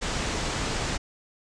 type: low-pass noise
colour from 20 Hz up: pink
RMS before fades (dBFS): -29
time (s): 0.01-0.98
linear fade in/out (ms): 20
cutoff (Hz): 8200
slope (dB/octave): 48
effects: none